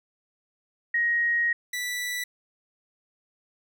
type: tone pair in turn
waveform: sine / sawtooth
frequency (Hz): 1882 / 1968.7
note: A#6 / B6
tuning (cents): +16 / -6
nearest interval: minor second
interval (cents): 78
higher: second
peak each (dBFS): -21 / -25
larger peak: first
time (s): 0.94-1.53 / 1.73-2.24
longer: first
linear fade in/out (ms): 5
effects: none